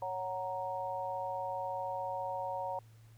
sine chord, F# major, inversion second, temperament equal, 554.4 / 740 / 932.3 Hz, C#5 / F#5 / A#5, 0 / 0 / 0 cents, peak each -40 / -40 / -38 dBFS, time 0.02-2.79 s, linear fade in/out 2 ms, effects added 112 Hz sine -55 dBFS peak until 3.17 s + pink hiss -68 dBFS RMS until 3.17 s

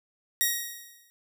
5% pulse tone with exponential decay, 1887 Hz, A#6, 21 cents sharp, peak -10 dBFS, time 0.41-1.1 s, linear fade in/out 0 ms, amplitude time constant 150 ms, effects none

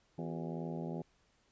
harmonic tone with a mistuned harmonic, 82.41 Hz, E2, in tune, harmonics 2 / 3 / 4 / 5 / 6 / 7 / 8 / 9 / 10, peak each -40 / -44 / -46 / -48 / -50 / -51 / -52 / -53 / -54 dBFS, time 0.18-1.02 s, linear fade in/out 5 ms, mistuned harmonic 4, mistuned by +120 cents, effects pink hiss -72 dBFS RMS until 1.51 s + resampled to 16000 Hz

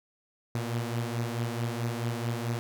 sawtooth beating tone pair, 116.54 / 121.14 Hz, A#2 / B2, 0 / -33 cents, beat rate 4.6 Hz, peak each -27 / -31 dBFS, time 0.55-2.59 s, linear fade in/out 0 ms, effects none

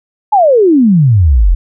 sine exponential sweep, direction down, 879 to 38.89 Hz, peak -4 dBFS, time 0.32-1.55 s, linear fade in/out 10 ms, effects none

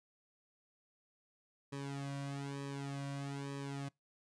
sawtooth tone with flanger, 139.6 Hz, C#3, 13 cents sharp, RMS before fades -42 dBFS, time 1.72-3.89 s, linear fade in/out 10 ms, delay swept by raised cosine 1.4 to 2.33 ms, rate 1.1 Hz, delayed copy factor -1, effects noise-tail reverb RT60 0.2 s tail -25 dB re dry + resampled to 22050 Hz

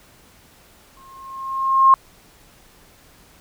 sine tone with exponential growth, 1070 Hz, C6, 38 cents sharp, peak -6 dBFS, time 0.97-1.94 s, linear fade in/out 1 ms, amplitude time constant 210 ms, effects pink hiss -51 dBFS RMS until 3.4 s

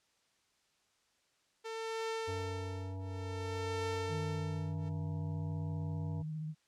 sawtooth tone with tremolo, 448.7 Hz, A4, 34 cents sharp, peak -31 dBFS, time 1.64-4.9 s, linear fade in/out 20 ms, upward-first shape triangle, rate 0.56 Hz, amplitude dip 100%
harmonic tone, 95.1 Hz, F#2, 48 cents sharp, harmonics 1 / 3 / 5 / 7 / 9 / 10, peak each -39 / -49 / -53 / -56 / -58 / -59 dBFS, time 2.27-6.23 s, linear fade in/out 20 ms
sine tone with vibrato, 155.56 Hz, D#3, in tune, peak -37 dBFS, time 4.08-6.55 s, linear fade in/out 50 ms, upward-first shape triangle, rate 15 Hz, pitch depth 36 cents each way
effects white hiss -74 dBFS RMS until 6.67 s + low-pass 7000 Hz 12 dB/octave

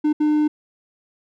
triangle tone bursts at uneven times, 301.9 Hz, D4, 48 cents sharp, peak -13 dBFS, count 2, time 0.04-0.13 / 0.2-0.48 s, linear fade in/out 10 ms, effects none

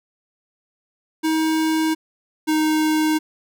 square tone pair in turn, 317.2 / 310.9 Hz, D#4 / D#4, +33 / -1 cents, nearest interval unison, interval 34 cents, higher first, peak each -18 / -17 dBFS, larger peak second, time 1.23-1.95 / 2.47-3.19 s, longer neither, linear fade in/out 20 ms, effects none

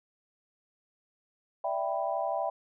sine chord, E minor seventh, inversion third, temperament equal, 587.3 / 659.3 / 784 / 987.8 Hz, D5 / E5 / G5 / B5, 0 / 0 / 0 / 0 cents, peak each -35 / -32 / -33 / -37 dBFS, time 1.64-2.5 s, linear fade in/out 5 ms, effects none

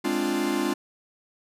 45% pulse chord, D half-diminished seventh, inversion second, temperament equal, 207.7 / 261.6 / 293.7 / 349.2 Hz, Ab3 / C4 / D4 / F4, 0 / 0 / 0 / 0 cents, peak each -32 / -30 / -28 / -28 dBFS, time 0.04-0.74 s, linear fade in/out 10 ms, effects resampled to 32000 Hz

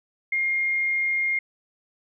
sine tone, 2127 Hz, C7, 28 cents sharp, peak -21 dBFS, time 0.32-1.39 s, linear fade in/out 5 ms, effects none

